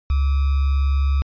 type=tone with sample-and-hold; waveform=sine; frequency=69.3 Hz; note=C#2; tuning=in tune; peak=-15 dBFS; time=0.1-1.22 s; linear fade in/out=0 ms; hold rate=1225 Hz; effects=resampled to 11025 Hz